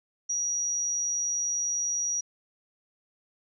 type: tone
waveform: sine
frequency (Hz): 5770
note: F#8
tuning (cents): -44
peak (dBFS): -26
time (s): 0.29-2.21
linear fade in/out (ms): 10
effects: none